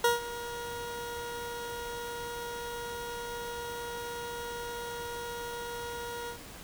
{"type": "tone with ADSR envelope", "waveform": "20% pulse", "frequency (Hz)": 474.6, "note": "A#4", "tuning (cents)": 31, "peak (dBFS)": -16, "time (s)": [0.04, 6.39], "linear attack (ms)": 4, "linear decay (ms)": 150, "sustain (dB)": -16, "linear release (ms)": 100, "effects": ["pink hiss -47 dBFS RMS until 6.63 s"]}